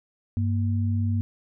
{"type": "tone pair together", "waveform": "sine", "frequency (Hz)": [98.22, 233.6], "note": ["G2", "A#3"], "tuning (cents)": [4, 4], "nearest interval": "octave + minor third", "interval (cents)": 1500, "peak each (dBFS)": [-22, -29], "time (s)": [0.37, 1.21], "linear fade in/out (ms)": 0, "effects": []}